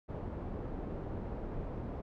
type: low-pass noise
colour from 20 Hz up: pink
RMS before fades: -40 dBFS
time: 0.08-2.02 s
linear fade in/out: 20 ms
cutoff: 640 Hz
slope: 12 dB/octave
effects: none